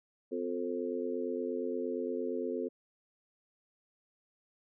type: harmonic tone with a mistuned harmonic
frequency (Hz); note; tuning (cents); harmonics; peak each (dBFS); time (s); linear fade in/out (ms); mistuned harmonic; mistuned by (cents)
88.6; F2; +25; 3 / 4 / 5 / 6; -38 / -38 / -36 / -42; 0.31-2.69; 20; 3; -64
effects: none